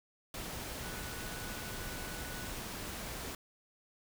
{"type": "tone in noise", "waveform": "sine", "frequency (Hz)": 1480, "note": "F#6", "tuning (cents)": 0, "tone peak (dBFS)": -50, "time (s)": [0.83, 2.48], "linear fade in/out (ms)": 2, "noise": "pink", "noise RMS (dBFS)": -42, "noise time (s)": [0.34, 3.35], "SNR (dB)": -11, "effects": []}